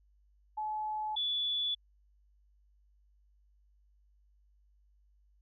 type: tone pair in turn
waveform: sine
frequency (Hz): 857 / 3443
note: A5 / A7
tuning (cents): -46 / -38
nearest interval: 2 octaves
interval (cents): 2408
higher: second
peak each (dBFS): -33 / -30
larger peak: second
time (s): 0.57-1.16 / 1.16-1.75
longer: neither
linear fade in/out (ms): 10
effects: added 50 Hz sine -64 dBFS peak until 5.41 s